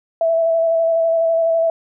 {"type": "tone with vibrato", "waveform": "sine", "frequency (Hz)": 659.3, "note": "E5", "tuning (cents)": 0, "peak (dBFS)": -13, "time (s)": [0.21, 1.7], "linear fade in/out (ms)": 2, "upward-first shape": "square", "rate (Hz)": 12, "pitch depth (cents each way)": 14, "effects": []}